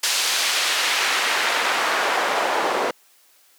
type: noise with band-pass filter sweep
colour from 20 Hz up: pink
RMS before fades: -21 dBFS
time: 0.03-2.91 s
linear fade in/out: 5 ms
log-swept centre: 5100 to 620 Hz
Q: 0.73
effects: white hiss -56 dBFS RMS until 3.58 s + high-pass 400 Hz 12 dB/octave